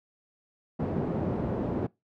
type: band-pass noise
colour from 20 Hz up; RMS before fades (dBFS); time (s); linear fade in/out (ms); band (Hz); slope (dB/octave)
pink; -30; 0.79-1.87; 10; 120 to 480; 12
effects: noise-tail reverb RT60 0.2 s tail -22 dB re dry